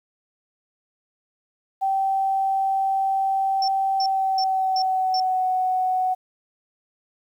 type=tone with pitch glide; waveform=sine; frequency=775 to 743 Hz; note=G5 to F#5; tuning=-20 to +7 cents; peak=-19 dBFS; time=1.81-6.15 s; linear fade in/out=20 ms; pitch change=-73 cents; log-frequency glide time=3.96-5.46 s
type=tone bursts; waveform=sine; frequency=5410 Hz; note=E8; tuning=44 cents sharp; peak=-25 dBFS; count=5; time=3.62-5.2 s; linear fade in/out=2 ms; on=60 ms; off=320 ms
effects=9-bit